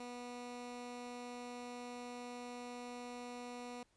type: tone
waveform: 15% pulse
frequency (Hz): 244.2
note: B3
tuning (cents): -19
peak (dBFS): -39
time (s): 0-3.83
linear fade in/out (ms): 2
effects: pink hiss -75 dBFS RMS until 3.96 s + resampled to 22050 Hz